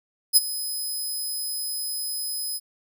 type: tone with ADSR envelope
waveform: 10% pulse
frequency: 5050 Hz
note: D#8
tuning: 25 cents sharp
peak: -5 dBFS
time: 0.33-2.6 s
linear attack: 36 ms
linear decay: 27 ms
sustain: -17 dB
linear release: 39 ms
effects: none